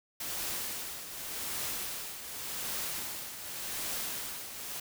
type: noise with tremolo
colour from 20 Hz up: white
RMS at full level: -35 dBFS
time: 0.2-4.8 s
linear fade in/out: 5 ms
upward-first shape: triangle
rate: 0.87 Hz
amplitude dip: 65%
effects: none